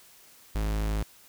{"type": "tone", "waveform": "45% pulse", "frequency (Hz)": 52.7, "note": "G#1", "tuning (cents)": 26, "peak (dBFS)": -26, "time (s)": [0.55, 1.03], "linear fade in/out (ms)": 5, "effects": ["white hiss -55 dBFS RMS until 1.28 s"]}